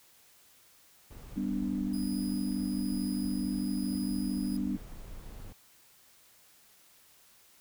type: noise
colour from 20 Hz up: brown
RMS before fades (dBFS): -46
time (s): 1.1-5.53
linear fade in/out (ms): 10
type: chord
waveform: sine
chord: G major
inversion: none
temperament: equal with one note detuned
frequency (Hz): 196 / 249.1 / 293.7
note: G3 / B3 / D4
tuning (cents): 0 / +15 / 0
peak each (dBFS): -33 / -34 / -35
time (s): 1.36-4.77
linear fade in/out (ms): 10
type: tone with tremolo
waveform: 15% pulse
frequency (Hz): 4978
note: D#8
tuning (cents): 0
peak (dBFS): -37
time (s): 1.93-4.57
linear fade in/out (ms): 5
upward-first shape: triangle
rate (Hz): 1.1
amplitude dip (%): 35
effects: white hiss -61 dBFS RMS until 7.6 s